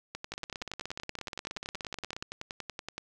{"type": "two click trains", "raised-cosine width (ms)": 0.2, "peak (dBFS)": [-20, -20], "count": [33, 31], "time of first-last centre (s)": [[0.32, 2.225], [0.15, 2.98]], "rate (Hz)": [16.8, 10.6], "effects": []}